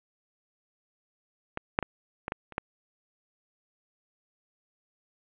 clicks, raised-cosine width 0.5 ms, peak -16 / -7 / -15 / -17 / -15 / -29 / -13 dBFS, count 7, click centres 1.574 / 1.789 / 1.827 / 2.281 / 2.321 / 2.523 / 2.581 s, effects resampled to 8000 Hz + 8-bit

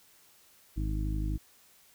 harmonic tone, 51.91 Hz, G#1, in tune, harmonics 1 / 2 / 3 / 4 / 5 / 6, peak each -30 / -37 / -40 / -45 / -46 / -40 dBFS, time 0.76-1.38 s, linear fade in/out 20 ms, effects white hiss -61 dBFS RMS until 1.94 s

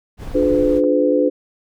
brown noise, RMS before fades -29 dBFS, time 0.17-0.82 s, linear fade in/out 50 ms
clicks, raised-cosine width 1 ms, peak -24 dBFS, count 5, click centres 0.277 / 0.317 / 0.428 / 0.549 / 0.84 s
sine chord, D diminished seventh, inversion none, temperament just, 293.7 / 352.4 / 422.9 / 507.5 Hz, D4 / F4 / Ab4 / Cb5, 0 / +16 / +31 / +47 cents, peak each -17 / -22 / -21 / -16 dBFS, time 0.34-1.3 s, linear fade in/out 20 ms
effects none

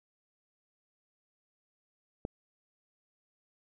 click, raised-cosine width 2 ms, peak -21 dBFS, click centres 2.251 s, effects none

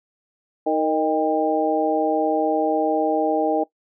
sine tone cluster, 313.4 / 463.8 / 621 / 797 Hz, D#4 / A#4 / D#5 / G5, +13 / -9 / -3 / +28 cents, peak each -23 dBFS, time 0.66-3.64 s, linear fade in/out 10 ms, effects noise-tail reverb RT60 0.1 s tail -19 dB re dry

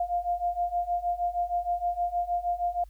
sine beating tone pair, 698.5 / 704.9 Hz, F5 / F5, 0 / +16 cents, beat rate 6.4 Hz, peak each -30 / -28 dBFS, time 0-2.84 s, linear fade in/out 5 ms, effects added 50 Hz sine -46 dBFS peak until 2.89 s + white hiss -68 dBFS RMS until 2.89 s

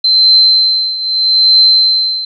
sine tone with tremolo, 4095 Hz, C8, 38 cents flat, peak -3 dBFS, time 0.04-2.25 s, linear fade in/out 5 ms, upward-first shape triangle, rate 0.8 Hz, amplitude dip 80%, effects none

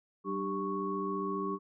sine tone cluster, 191.9 / 298.9 / 393.7 / 1107 Hz, G3 / D4 / G4 / C#6, -37 / +31 / +8 / -3 cents, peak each -38 / -39 / -36 / -36 dBFS, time 0.24-1.59 s, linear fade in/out 50 ms, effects none

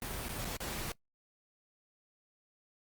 pink noise with dropouts, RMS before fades -39 dBFS, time 0.02-0.92 s, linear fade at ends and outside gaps 2 ms, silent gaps 0.286-0.291 / 0.447-0.451 / 0.568-0.603 s, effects noise-tail reverb RT60 0.1 s tail -22 dB re dry + Opus 32 kbps

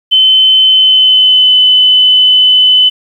sine tone with pitch glide, 3060 to 3018 Hz, G7 to F#7, -42 to +34 cents, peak -3 dBFS, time 0.11-2.9 s, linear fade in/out 20 ms, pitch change -24 cents, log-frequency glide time 0.64-1.57 s, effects 7-bit

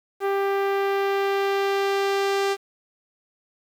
sawtooth tone with low-pass filter sweep, 395 Hz, G4, 13 cents sharp, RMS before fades -23 dBFS, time 0.2-2.57 s, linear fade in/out 50 ms, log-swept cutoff 1700 to 6500 Hz, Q 0.76, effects 8-bit

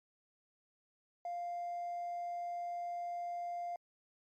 triangle tone with hard clipping, 698.5 Hz, F5, in tune, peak -37 dBFS, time 1.25-3.76 s, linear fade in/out 2 ms, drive 2 dB, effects MP3 64 kbps

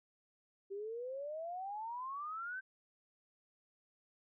sine exponential sweep, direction up, 386.3 to 1568 Hz, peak -40 dBFS, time 0.7-2.61 s, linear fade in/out 20 ms, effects none

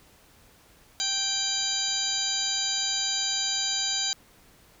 harmonic tone with a mistuned harmonic, 784 Hz, G5, in tune, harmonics 1 / 2 / 3 / 4 / 5 / 6 / 8 / 9, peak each -42 / -39 / -42 / -35 / -30 / -30 / -35 / -32 dBFS, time 1-4.13 s, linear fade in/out 0 ms, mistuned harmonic 6, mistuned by +33 cents, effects pink hiss -57 dBFS RMS until 4.8 s

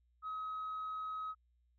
sine tone, 1272 Hz, D#6, 38 cents sharp, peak -37 dBFS, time 0.22-1.35 s, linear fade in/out 50 ms, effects tanh soft clip ceiling -36 dBFS + added 60 Hz sine -70 dBFS peak until 1.78 s

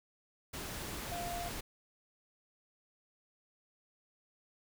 sine tone in noise, 697 Hz, F5, 4 cents flat, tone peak -39 dBFS, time 1.11-1.49 s, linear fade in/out 10 ms, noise pink, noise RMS -42 dBFS, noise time 0.53-1.61 s, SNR 0 dB, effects none

